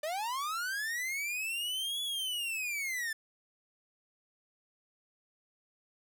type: linear two-way sweep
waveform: 45% pulse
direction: up then down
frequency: 585 to 3426 to 1746 Hz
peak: -33 dBFS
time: 0.03-3.13 s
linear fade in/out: 5 ms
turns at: 2.02 s
effects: none